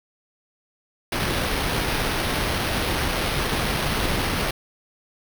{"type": "noise with sample-and-hold", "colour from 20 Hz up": "pink", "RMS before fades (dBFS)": -24, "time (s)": [1.12, 4.51], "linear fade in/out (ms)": 5, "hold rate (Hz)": 7350, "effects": []}